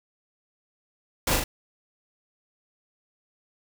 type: noise with echo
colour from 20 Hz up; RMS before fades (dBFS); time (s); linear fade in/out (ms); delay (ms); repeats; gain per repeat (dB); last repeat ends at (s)
pink; -24; 1.27-1.36; 5; 40; 2; -3; 1.44
effects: none